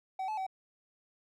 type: tone with pitch steps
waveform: triangle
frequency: 760 / 863 / 762 Hz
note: F#5 / A5 / G5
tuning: +46 / -34 / -49 cents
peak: -31 dBFS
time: 0.19-0.466 s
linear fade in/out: 5 ms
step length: 92 ms
effects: none